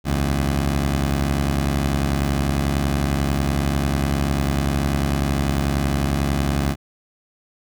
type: beating tone pair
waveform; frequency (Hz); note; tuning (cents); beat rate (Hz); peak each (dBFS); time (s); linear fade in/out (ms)
15% pulse; 69.3 / 80.3; C#2 / E2; 0 / -45; 11; -13 / -20; 0.04-6.76; 50
effects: none

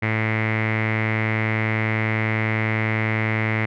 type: tone with low-pass filter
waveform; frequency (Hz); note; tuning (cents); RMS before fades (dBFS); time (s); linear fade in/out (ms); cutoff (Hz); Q
sawtooth; 110; A2; 0; -22; 0.02-3.66; 10; 2100; 8.1
effects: none

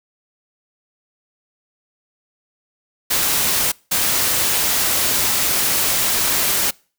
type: noise bursts at uneven times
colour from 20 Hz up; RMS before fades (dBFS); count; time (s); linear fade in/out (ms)
white; -18; 2; 3.1-3.72 / 3.91-6.71; 10
effects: noise-tail reverb RT60 0.4 s tail -26 dB re dry

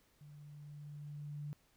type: tone with level ramp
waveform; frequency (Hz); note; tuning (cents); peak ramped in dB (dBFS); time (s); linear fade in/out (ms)
sine; 146.83; D3; 0; -53 to -40; 0.21-1.53; 0
effects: pink hiss -72 dBFS RMS until 1.76 s

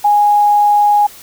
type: tone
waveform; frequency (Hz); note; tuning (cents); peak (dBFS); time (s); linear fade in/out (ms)
sine; 827; G#5; -8; -7; 0.04-1.07; 10
effects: white hiss -37 dBFS RMS until 1.22 s

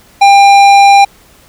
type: tone with tanh clipping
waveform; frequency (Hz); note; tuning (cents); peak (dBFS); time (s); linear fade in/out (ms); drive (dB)
sine; 798; G5; +31; -3; 0.21-1.05; 10; 15
effects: pink hiss -43 dBFS RMS until 1.48 s

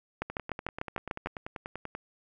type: two click trains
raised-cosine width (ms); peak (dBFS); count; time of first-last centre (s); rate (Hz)
0.5; -16 / -22; 8 / 18; 0.22-1.26 / 0.3-1.95; 6.73 / 10.3
effects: none

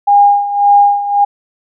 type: tone with tremolo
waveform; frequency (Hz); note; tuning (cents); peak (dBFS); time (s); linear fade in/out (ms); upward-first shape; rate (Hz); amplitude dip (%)
sine; 812; G#5; -39; -3; 0.07-1.25; 10; sine; 1.8; 75
effects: none

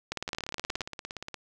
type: two click trains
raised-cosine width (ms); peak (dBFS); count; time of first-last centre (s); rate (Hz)
0.2; -20 / -14; 19 / 14; 0.29-1.343 / 0.12-0.808; 17.1 / 18.9
effects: none

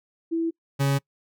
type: tone pair in turn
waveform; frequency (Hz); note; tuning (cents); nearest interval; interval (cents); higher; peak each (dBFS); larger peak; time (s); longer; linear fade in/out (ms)
sine / 40% pulse; 330.2 / 138.83; E4 / C#3; +3 / +3; octave + minor third; 1500; first; -22 / -19; second; 0.31-0.51 / 0.79-0.99; neither; 20
effects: noise-tail reverb RT60 0.1 s tail -25 dB re dry

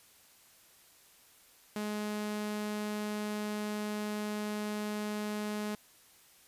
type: tone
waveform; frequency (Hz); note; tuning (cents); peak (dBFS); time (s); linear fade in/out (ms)
sawtooth; 210.2; G#3; +21; -30; 1.76-5.75; 2
effects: white hiss -61 dBFS RMS until 6.47 s + resampled to 32000 Hz

